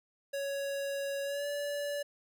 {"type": "tone with pitch glide", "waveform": "square", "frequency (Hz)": [557, 576.6], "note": ["C#5", "D5"], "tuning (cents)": [8, -32], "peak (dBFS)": -34, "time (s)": [0.33, 2.03], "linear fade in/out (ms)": 10, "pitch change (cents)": 60, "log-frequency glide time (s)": [1.23, 1.47], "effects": []}